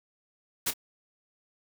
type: noise with echo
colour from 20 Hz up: white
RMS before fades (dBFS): -28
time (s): 0.66-0.71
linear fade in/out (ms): 10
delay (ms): 28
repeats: 1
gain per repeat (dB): -12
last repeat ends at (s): 0.738
effects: none